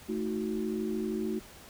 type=chord; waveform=sine; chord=D# diminished; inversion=second; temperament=equal with one note detuned; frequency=220 / 317.1 / 370 Hz; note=A3 / D#4 / F#4; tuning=0 / +33 / 0 cents; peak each=-33 / -36 / -34 dBFS; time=0.08-1.4 s; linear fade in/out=20 ms; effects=pink hiss -51 dBFS RMS until 1.69 s